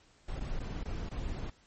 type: noise with dropouts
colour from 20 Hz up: brown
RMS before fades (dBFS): -36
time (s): 0.28-1.5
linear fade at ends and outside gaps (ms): 5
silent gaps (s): 0.398-0.406 / 0.594-0.601 / 0.833-0.854 / 1.092-1.112
effects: pink hiss -64 dBFS RMS until 1.66 s + MP3 32 kbps